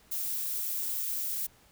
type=noise; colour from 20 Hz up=violet; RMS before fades=-33 dBFS; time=0.11-1.47 s; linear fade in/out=10 ms; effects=pink hiss -61 dBFS RMS until 1.71 s